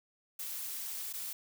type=noise with dropouts; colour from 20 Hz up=blue; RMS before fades=-40 dBFS; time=0.39-1.33 s; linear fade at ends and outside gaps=5 ms; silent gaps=1.128-1.135 s; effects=none